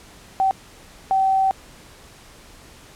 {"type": "tone bursts at uneven times", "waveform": "sine", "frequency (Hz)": 769, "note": "G5", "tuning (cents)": -33, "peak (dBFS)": -15, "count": 2, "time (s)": [[0.4, 0.51], [1.11, 1.51]], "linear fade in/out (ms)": 0, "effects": ["pink hiss -46 dBFS RMS until 2.95 s", "low-pass 11000 Hz 12 dB/octave"]}